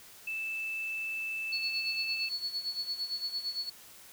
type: tone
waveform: sine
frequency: 2637 Hz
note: E7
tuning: in tune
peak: -33 dBFS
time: 0.27-2.29 s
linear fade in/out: 5 ms
type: tone with tremolo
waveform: sine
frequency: 4408 Hz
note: C#8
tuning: 11 cents flat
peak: -30 dBFS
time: 1.52-3.7 s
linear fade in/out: 10 ms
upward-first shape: sine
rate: 8.8 Hz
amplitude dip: 75%
effects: white hiss -53 dBFS RMS until 4.12 s